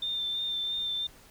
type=tone with vibrato; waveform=sine; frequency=3587 Hz; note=A7; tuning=33 cents sharp; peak=-29 dBFS; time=0.02-1.07 s; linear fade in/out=5 ms; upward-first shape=sine; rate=3 Hz; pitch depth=19 cents each way; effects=pink hiss -55 dBFS RMS until 1.3 s